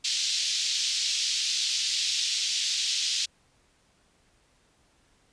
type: band-pass noise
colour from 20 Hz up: pink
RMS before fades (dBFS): -28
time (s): 0.04-3.26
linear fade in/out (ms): 10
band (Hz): 3300 to 6200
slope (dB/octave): 24
effects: pink hiss -65 dBFS RMS until 5.32 s + resampled to 22050 Hz